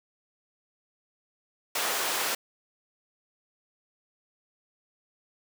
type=high-pass noise; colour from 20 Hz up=pink; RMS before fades=-29 dBFS; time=1.75-2.35 s; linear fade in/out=5 ms; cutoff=590 Hz; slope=12 dB/octave; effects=none